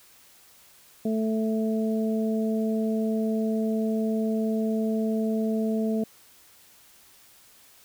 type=harmonic tone; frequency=220 Hz; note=A3; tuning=in tune; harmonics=1 / 2 / 3; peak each=-24 / -30 / -34 dBFS; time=1.05-6.04 s; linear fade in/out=5 ms; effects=white hiss -55 dBFS RMS until 7.84 s